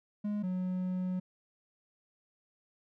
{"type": "tone pair in turn", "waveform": "triangle", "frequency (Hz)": [207.7, 183.5], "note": ["G#3", "F#3"], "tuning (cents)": [0, -14], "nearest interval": "major second", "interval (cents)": 214, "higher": "first", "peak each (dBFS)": [-29, -29], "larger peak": "neither", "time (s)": [[0.24, 0.43], [0.43, 1.2]], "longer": "second", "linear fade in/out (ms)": 10, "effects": []}